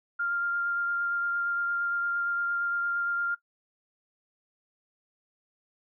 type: tone with vibrato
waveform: sine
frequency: 1396.9 Hz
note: F6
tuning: in tune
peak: -26 dBFS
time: 0.19-3.35 s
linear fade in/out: 10 ms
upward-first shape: sine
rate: 8.7 Hz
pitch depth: 10 cents each way
effects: noise-tail reverb RT60 0.1 s tail -18 dB re dry